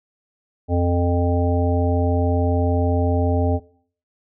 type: harmonic tone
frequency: 87.31 Hz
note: F2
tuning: in tune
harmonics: 1 / 3 / 5 / 7 / 9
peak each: -18 / -23 / -25 / -26 / -28 dBFS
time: 0.68-3.6 s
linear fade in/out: 50 ms
effects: noise-tail reverb RT60 0.5 s tail -19 dB re dry